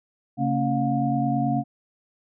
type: tone cluster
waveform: sine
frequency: 136.6 / 226.8 / 276 / 712 Hz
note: C#3 / A#3 / C#4 / F5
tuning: -25 / -47 / -7 / +33 cents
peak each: -26 dBFS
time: 0.37-1.64 s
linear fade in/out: 50 ms
effects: none